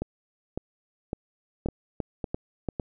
two click trains, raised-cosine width 2 ms, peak -15 / -16 dBFS, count 4 / 6, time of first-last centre 1.66-2.687 / 0.02-2.798 s, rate 2.92 / 1.8 Hz, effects none

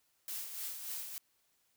blue noise with tremolo, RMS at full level -40 dBFS, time 0.28-1.18 s, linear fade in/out 0 ms, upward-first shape sine, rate 3.4 Hz, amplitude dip 50%, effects white hiss -75 dBFS RMS until 1.76 s

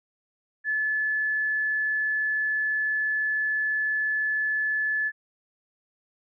sine tone, 1727 Hz, A6, 33 cents flat, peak -23 dBFS, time 0.64-5.12 s, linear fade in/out 50 ms, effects none

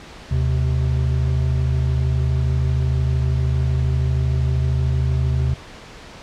triangle tone pair together, 75.97 / 128.8 Hz, D#2 / C3, -41 / -27 cents, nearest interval major sixth, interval 914 cents, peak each -17 / -17 dBFS, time 0.31-5.54 s, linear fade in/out 5 ms, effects pink hiss -39 dBFS RMS until 6.22 s + low-pass 5000 Hz 12 dB/octave

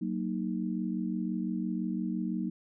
sine chord, D# minor, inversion first, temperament equal with one note detuned, 187.25 / 233.1 / 311.1 Hz, F#3 / A#3 / D#4, +21 / 0 / 0 cents, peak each -33 / -34 / -36 dBFS, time 0.01-2.5 s, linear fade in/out 10 ms, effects none

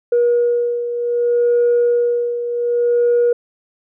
sine beating tone pair, 478.8 / 479.45 Hz, A#4 / A#4, +46 / +49 cents, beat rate 0.65 Hz, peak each -13 / -19 dBFS, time 0.12-3.33 s, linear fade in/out 5 ms, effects tanh soft clip ceiling -8 dBFS

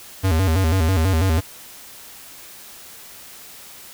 square tone with vibrato, 87.31 Hz, F2, in tune, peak -16 dBFS, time 0.23-1.41 s, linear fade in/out 20 ms, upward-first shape square, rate 6.1 Hz, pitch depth 150 cents each way, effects white hiss -41 dBFS RMS until 3.93 s

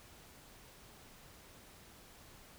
silence, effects pink hiss -58 dBFS RMS until 2.58 s

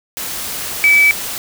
sine tone in noise, 2298 Hz, D7, 38 cents flat, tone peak -7 dBFS, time 0.84-1.11 s, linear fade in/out 0 ms, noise white, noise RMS -24 dBFS, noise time 0.17-1.38 s, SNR +14 dB, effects none

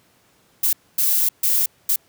violet noise bursts at uneven times, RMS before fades -18 dBFS, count 4, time 0.63-0.73 / 0.98-1.29 / 1.43-1.66 / 1.89-1.96 s, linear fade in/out 5 ms, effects pink hiss -58 dBFS RMS until 2.08 s + high-pass 100 Hz 12 dB/octave

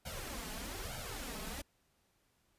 pink noise with flanger, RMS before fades -43 dBFS, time 0.05-1.62 s, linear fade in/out 10 ms, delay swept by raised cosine 1.3 to 4.7 ms, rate 1.1 Hz, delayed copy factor +0.85, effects pink hiss -75 dBFS RMS until 2.58 s + resampled to 32000 Hz

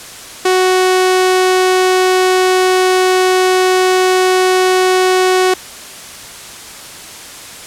sawtooth tone, 370.6 Hz, F#4, 3 cents sharp, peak -5 dBFS, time 0.45-5.54 s, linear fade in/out 5 ms, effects white hiss -31 dBFS RMS until 7.66 s + low-pass 10000 Hz 12 dB/octave

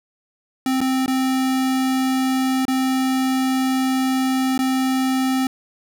square tone with dropouts, 261.6 Hz, C4, in tune, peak -18 dBFS, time 0.66-5.47 s, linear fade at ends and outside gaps 2 ms, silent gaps 0.806-0.813 / 1.061-1.079 / 2.653-2.681 / 4.578-4.59 s, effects none

